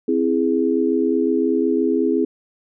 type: chord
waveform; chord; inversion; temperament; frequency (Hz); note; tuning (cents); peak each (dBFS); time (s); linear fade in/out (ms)
sine; C augmented; none; equal; 261.6 / 329.6 / 415.3; C4 / E4 / G#4; 0 / 0 / 0; -20; 0.08-2.25; 5
effects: none